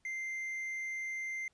triangle tone with hard clipping, 2088 Hz, C7, 4 cents flat, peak -37 dBFS, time 0.05-1.48 s, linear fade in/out 2 ms, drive 6 dB, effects pink hiss -75 dBFS RMS until 1.53 s + resampled to 22050 Hz

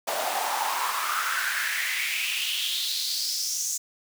pink noise with high-pass filter sweep, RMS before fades -28 dBFS, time 0.07-3.78 s, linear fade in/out 10 ms, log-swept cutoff 630 to 6700 Hz, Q 4.9, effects none

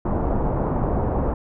pink low-pass noise, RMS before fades -22 dBFS, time 0.05-1.34 s, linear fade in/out 5 ms, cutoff 960 Hz, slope 24 dB/octave, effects none

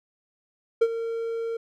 triangle tone with ADSR envelope, 458.1 Hz, A#4, 30 cents flat, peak -12 dBFS, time 0.81-1.57 s, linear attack 11 ms, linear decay 50 ms, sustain -13 dB, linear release 6 ms, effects none

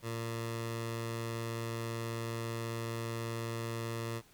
15% pulse tone with notch filter, 114.8 Hz, A#2, 26 cents flat, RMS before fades -38 dBFS, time 0.02-4.22 s, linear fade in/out 50 ms, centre 260 Hz, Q 2, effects pink hiss -62 dBFS RMS until 4.33 s

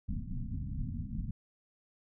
pink low-pass noise, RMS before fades -37 dBFS, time 0.08-1.31 s, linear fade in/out 5 ms, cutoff 260 Hz, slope 96 dB/octave, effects none

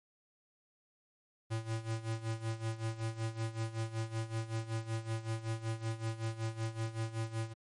square tone with tremolo, 112.4 Hz, A2, 37 cents sharp, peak -33 dBFS, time 1.5-7.54 s, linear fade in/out 20 ms, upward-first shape sine, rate 5.3 Hz, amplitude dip 80%, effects MP3 48 kbps

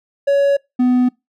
triangle tone pair in turn, 561 / 249.9 Hz, C#5 / B3, +21 / +21 cents, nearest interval octave + major second, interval 1400 cents, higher first, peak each -9 dBFS, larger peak neither, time 0.27-0.57 / 0.79-1.09 s, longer neither, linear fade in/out 10 ms, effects noise-tail reverb RT60 0.2 s tail -24 dB re dry

